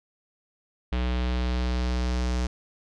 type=tone with low-pass filter sweep; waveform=square; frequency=61.74 Hz; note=B1; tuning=in tune; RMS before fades=-26 dBFS; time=0.92-2.47 s; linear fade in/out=5 ms; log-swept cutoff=3300 to 6200 Hz; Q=1.8; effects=none